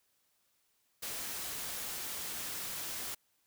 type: noise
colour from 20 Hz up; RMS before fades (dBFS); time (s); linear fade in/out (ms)
white; -40; 1.02-3.15; 10
effects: white hiss -75 dBFS RMS until 3.46 s